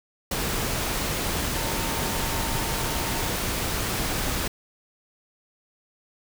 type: tone in noise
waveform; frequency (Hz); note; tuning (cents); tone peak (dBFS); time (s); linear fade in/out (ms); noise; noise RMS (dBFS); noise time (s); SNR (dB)
sine; 911; A#5; -40; -36; 1.56-3.3; 5; pink; -27; 0.31-4.48; -12
effects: none